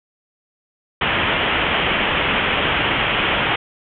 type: low-pass noise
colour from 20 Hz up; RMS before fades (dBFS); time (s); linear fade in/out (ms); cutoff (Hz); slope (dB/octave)
white; -19; 1.01-3.56; 5; 3300; 96
effects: none